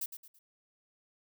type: noise with echo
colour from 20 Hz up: violet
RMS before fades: -36 dBFS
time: 0.01-0.06 s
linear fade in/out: 5 ms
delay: 110 ms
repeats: 3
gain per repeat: -9 dB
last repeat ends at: 0.39 s
effects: none